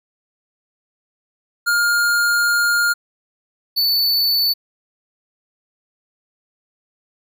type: tone pair in turn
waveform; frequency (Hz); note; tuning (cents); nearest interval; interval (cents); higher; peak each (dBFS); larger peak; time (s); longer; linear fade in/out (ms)
square; 1413 / 4486; F6 / C#8; +20 / +20; octave + minor sixth; 2000; second; -15; neither; 1.66-2.94 / 3.76-4.54; first; 20
effects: none